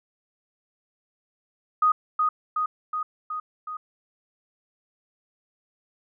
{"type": "tone with echo", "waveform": "sine", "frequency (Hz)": 1244.5, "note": "D#6", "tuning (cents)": 0, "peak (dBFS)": -16, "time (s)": [1.82, 1.92], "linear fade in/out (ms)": 5, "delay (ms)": 370, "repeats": 5, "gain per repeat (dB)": -3, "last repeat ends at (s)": 3.77, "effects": []}